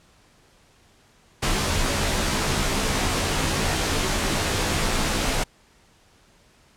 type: noise with comb filter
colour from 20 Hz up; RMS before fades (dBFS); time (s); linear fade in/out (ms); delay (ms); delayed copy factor
pink; -23; 1.42-5.44; 10; 17; -0.75
effects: pink hiss -57 dBFS RMS until 6.76 s + low-pass 9000 Hz 12 dB/octave